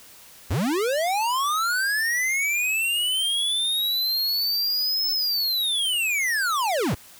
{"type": "linear two-way sweep", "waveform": "square", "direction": "up then down", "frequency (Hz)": [65.41, 5274, 65.41], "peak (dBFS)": -22, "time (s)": [0.5, 6.95], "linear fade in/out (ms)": 10, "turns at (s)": 5.11, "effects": ["white hiss -48 dBFS RMS until 7.19 s"]}